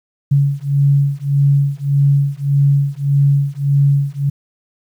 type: beating tone pair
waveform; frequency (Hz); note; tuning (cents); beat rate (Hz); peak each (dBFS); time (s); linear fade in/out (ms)
sine; 139.9 / 141.6; C#3 / C#3; +16 / +37; 1.7; -14; 0.31-4.3; 10
effects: 8-bit